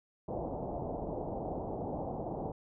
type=low-pass noise; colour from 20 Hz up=white; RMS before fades=-38 dBFS; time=0.28-2.52 s; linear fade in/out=5 ms; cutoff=820 Hz; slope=48 dB/octave; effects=none